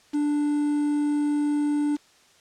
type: tone with quantisation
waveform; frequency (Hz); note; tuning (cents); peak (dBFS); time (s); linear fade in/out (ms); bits
triangle; 293.7; D4; 0; -19; 0.13-1.97; 20; 7
effects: white hiss -57 dBFS RMS until 2.4 s + low-pass 7000 Hz 12 dB/octave